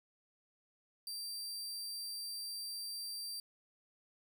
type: tone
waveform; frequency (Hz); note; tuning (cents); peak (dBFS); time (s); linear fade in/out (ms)
sawtooth; 4699; D8; 0; -38; 1.07-3.4; 2
effects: none